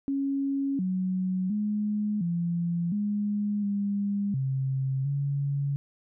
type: tone with pitch steps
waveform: sine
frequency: 275.7 / 185.6 / 209.5 / 171.4 / 206.5 / 201.6 / 133.5 / 140.8 Hz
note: C#4 / F#3 / G#3 / F3 / G#3 / G3 / C3 / C#3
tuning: -9 / +6 / +15 / -32 / -10 / +49 / +35 / +27 cents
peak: -25 dBFS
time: 0.08-5.76 s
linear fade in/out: 0 ms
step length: 710 ms
effects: none